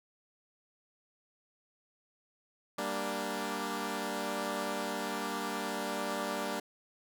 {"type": "chord", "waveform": "10% pulse", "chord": "G minor", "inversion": "none", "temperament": "equal", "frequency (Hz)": [196, 233.1, 293.7], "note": ["G3", "Bb3", "D4"], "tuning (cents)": [0, 0, 0], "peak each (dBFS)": -30, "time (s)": [2.78, 6.6], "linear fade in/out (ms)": 5, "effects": []}